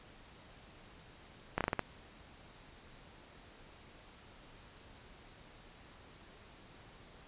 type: slowing click train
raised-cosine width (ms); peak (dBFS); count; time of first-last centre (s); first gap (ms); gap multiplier
0.5; -16; 6; 1.58-1.793; 27; 1.23
effects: pink hiss -57 dBFS RMS until 7.27 s + resampled to 8000 Hz